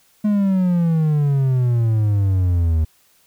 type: exponential sweep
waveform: triangle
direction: down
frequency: 212.8 to 77.78 Hz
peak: -12 dBFS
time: 0.24-2.85 s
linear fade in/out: 10 ms
effects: white hiss -57 dBFS RMS until 3.26 s